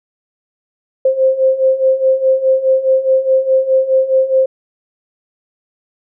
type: beating tone pair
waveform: sine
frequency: 523.3 / 528.1 Hz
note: C5 / C5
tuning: 0 / +16 cents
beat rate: 4.8 Hz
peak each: -15 / -11 dBFS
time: 1.05-4.46 s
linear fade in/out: 5 ms
effects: none